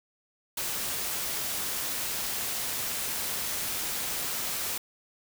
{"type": "noise", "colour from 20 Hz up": "white", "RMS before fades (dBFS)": -32, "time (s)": [0.57, 4.78], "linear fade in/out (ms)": 5, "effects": []}